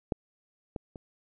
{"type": "clicks", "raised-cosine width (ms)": 2, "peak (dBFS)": [-14, -21, -29], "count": 3, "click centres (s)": [0.122, 0.762, 0.958], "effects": []}